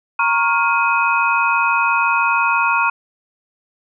sine tone cluster, 933 / 1099 / 1405 / 2516 Hz, A#5 / C#6 / F6 / D#7, +1 / -15 / +10 / +19 cents, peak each -19 dBFS, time 0.19-2.9 s, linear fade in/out 5 ms, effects none

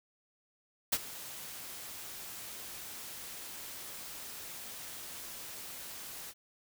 white noise with ADSR envelope, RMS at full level -27 dBFS, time 0.92-6.34 s, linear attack 10 ms, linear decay 45 ms, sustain -18 dB, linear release 51 ms, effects none

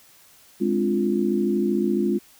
sine chord, D half-diminished seventh, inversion second, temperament equal, 207.7 / 261.6 / 293.7 / 349.2 Hz, Ab3 / C4 / D4 / F4, 0 / 0 / 0 / 0 cents, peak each -23 / -27 / -29 / -23 dBFS, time 0.6-2.19 s, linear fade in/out 20 ms, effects white hiss -53 dBFS RMS until 2.39 s

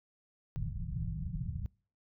white low-pass noise, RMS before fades -37 dBFS, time 0.56-1.66 s, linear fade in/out 0 ms, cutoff 180 Hz, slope 96 dB/octave, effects noise-tail reverb RT60 0.4 s tail -25 dB re dry

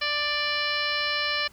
harmonic tone with a mistuned harmonic, 589 Hz, D5, 5 cents sharp, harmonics 1 / 2 / 3 / 4 / 5 / 6 / 7 / 8 / 9, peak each -36 / -33 / -30 / -31 / -32 / -41 / -32 / -38 / -35 dBFS, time 0.01-1.48 s, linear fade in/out 10 ms, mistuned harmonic 6, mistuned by -30 cents, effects added 60 Hz sine -56 dBFS peak until 1.52 s + pink hiss -56 dBFS RMS until 1.52 s

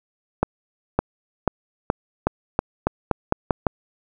accelerating click train, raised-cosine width 1 ms, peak -3 dBFS, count 11, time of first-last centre 0.43-3.668 s, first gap 560 ms, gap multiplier 0.87, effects none

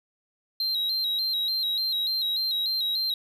triangle tone with vibrato, 3994 Hz, B7, 19 cents sharp, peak -23 dBFS, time 0.6-3.14 s, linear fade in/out 2 ms, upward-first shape square, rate 3.4 Hz, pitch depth 67 cents each way, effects none

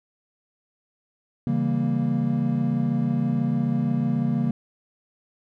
triangle chord, C# diminished seventh, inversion none, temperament equal with one note detuned, 138.59 / 164.81 / 197.13 / 233.1 Hz, C#3 / E3 / G3 / Bb3, 0 / 0 / +10 / 0 cents, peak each -24 / -26 / -27 / -22 dBFS, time 1.47-4.51 s, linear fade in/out 2 ms, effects none

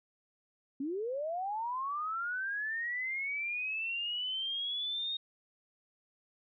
sine linear sweep, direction up, 259.1 to 3729 Hz, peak -33 dBFS, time 0.8-5.17 s, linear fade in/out 5 ms, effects none

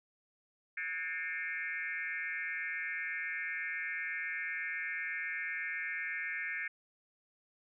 sine tone with frequency modulation, 1962 Hz, B6, 12 cents flat, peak -35 dBFS, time 0.77-6.68 s, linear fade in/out 5 ms, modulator 166 Hz, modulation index 2.4, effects none

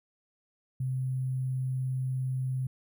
sine tone with sample-and-hold, 129.8 Hz, C3, 13 cents flat, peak -28 dBFS, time 0.8-2.67 s, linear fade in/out 5 ms, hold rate 11025 Hz, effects none

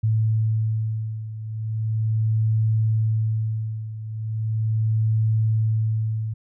sine beating tone pair, 110 / 110.38 Hz, A2 / A2, 0 / +6 cents, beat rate 0.38 Hz, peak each -21 / -25 dBFS, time 0.03-6.34 s, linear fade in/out 10 ms, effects none

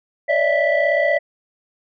sine tone cluster, 567 / 603 / 664 / 1971 Hz, C#5 / D5 / E5 / B6, +39 / +46 / +12 / -4 cents, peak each -19 dBFS, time 0.28-1.19 s, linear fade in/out 20 ms, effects tanh soft clip ceiling -9 dBFS

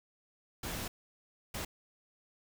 pink noise bursts at uneven times, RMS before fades -39 dBFS, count 2, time 0.63-0.88 / 1.54-1.65 s, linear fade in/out 5 ms, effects none

